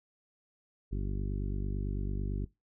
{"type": "harmonic tone", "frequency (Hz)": 49, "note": "G1", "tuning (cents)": 0, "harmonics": [1, 2, 3, 4, 5, 6, 7, 8], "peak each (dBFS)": [-32, -38, -42, -44, -46, -48, -49, -50], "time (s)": [0.91, 2.46], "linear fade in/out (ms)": 20, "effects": ["noise-tail reverb RT60 0.2 s tail -19 dB re dry"]}